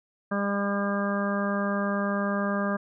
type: harmonic tone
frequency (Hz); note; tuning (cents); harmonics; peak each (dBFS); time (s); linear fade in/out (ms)
201; G3; +44; 1 / 2 / 3 / 4 / 5 / 6 / 7 / 8; -27 / -36 / -31 / -42 / -38 / -33 / -44 / -34; 0.31-2.77; 10
effects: none